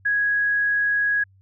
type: tone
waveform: sine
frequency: 1661.2 Hz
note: G#6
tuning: in tune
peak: -18 dBFS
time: 0.05-1.24 s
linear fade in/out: 10 ms
effects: added 96 Hz sine -52 dBFS peak until 1.41 s